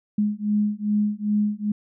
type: beating tone pair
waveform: sine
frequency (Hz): 207.7 / 210.2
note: G#3 / G#3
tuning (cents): 0 / +21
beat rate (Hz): 2.5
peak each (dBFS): -23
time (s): 0.18-1.72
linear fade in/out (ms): 5
effects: none